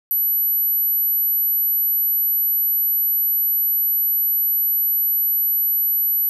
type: tone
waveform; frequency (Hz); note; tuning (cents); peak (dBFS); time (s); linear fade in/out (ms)
sine; 11840; F#9; 0; -16; 0.11-6.29; 0
effects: none